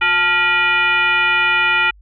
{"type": "tone with frequency modulation", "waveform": "sine", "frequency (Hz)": 1917, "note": "A#6", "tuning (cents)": 48, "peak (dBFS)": -12, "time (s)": [0.01, 1.91], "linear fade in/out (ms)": 10, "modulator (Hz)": 519, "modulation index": 1.7, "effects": ["added 50 Hz sine -43 dBFS peak until 2.01 s"]}